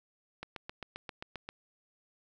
click train, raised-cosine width 0.3 ms, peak -24 dBFS, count 9, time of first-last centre 0.43-1.49 s, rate 7.55 Hz, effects none

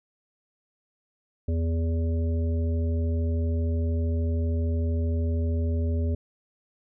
harmonic tone, 82.41 Hz, E2, in tune, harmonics 1 / 3 / 5 / 7, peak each -23 / -33 / -37 / -40 dBFS, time 1.48-6.15 s, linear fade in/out 5 ms, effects none

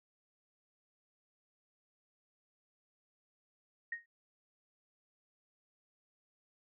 sine tone with exponential decay, 1864.7 Hz, A#6, in tune, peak -33 dBFS, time 3.92-4.06 s, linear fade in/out 5 ms, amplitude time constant 29 ms, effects none

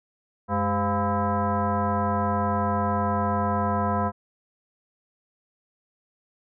sine tone with frequency modulation, 396.8 Hz, G4, 21 cents sharp, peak -21 dBFS, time 0.48-4.12 s, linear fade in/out 50 ms, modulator 303 Hz, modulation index 2.8, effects none

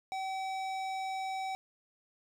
sine tone with hard clipping, 765 Hz, G5, 42 cents flat, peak -36 dBFS, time 0.12-1.55 s, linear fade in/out 0 ms, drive 15 dB, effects none

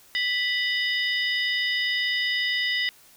harmonic tone with a mistuned harmonic, 987.8 Hz, B5, in tune, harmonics 2 / 3 / 4 / 5, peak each -25 / -29 / -30 / -33 dBFS, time 0.15-2.89 s, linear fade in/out 0 ms, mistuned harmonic 4, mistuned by -130 cents, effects white hiss -54 dBFS RMS until 3.16 s

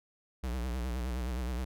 square tone with vibrato, 61.74 Hz, B1, in tune, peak -33 dBFS, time 0.43-1.65 s, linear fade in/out 10 ms, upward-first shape sine, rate 9.6 Hz, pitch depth 110 cents each way, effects none

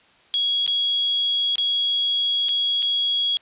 sine tone with dropouts, 3322 Hz, G#7, in tune, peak -18 dBFS, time 0.34-3.37 s, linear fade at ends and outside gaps 0 ms, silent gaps 0.664-0.677 / 1.556-1.582 / 2.485-2.491 / 2.822-2.827 s, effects white hiss -55 dBFS RMS until 3.41 s + resampled to 8000 Hz

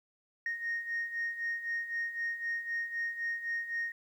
sine beating tone pair, 1856 / 1859.9 Hz, A#6 / A#6, -8 / -4 cents, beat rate 3.9 Hz, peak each -38 / -33 dBFS, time 0.46-3.92 s, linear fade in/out 2 ms, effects tanh soft clip ceiling -28 dBFS + 11-bit

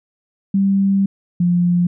sine tone pair in turn, 196 / 175.62 Hz, G3 / F3, 0 / +10 cents, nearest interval major second, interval 190 cents, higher first, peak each -12 dBFS, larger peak neither, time 0.54-1.06 / 1.4-1.87 s, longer first, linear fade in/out 5 ms, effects none

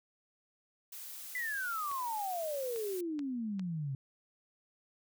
blue noise, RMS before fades -46 dBFS, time 0.92-3.01 s, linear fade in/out 5 ms
sine exponential sweep, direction down, 2031 to 130.81 Hz, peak -34 dBFS, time 1.35-3.95 s, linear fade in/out 2 ms
clicks, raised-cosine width 0.2 ms, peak -31 dBFS, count 4, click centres 1.915 / 2.761 / 3.192 / 3.595 s
effects none

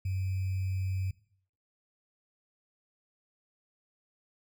sine tone with sample-and-hold, 94.3 Hz, F#2, 33 cents sharp, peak -29 dBFS, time 0.05-1.11 s, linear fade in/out 5 ms, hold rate 2450 Hz, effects noise-tail reverb RT60 0.6 s tail -20 dB re dry

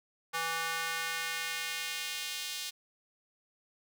square tone with high-pass filter sweep, 164.81 Hz, E3, in tune, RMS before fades -36 dBFS, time 0.33-2.71 s, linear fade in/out 20 ms, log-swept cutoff 1100 to 3600 Hz, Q 1.3, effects none

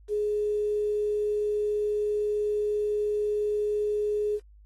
sine tone with quantisation, 418.5 Hz, G#4, 13 cents sharp, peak -24 dBFS, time 0.08-4.4 s, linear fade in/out 50 ms, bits 9, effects added 51 Hz sine -50 dBFS peak until 4.65 s + AAC 32 kbps

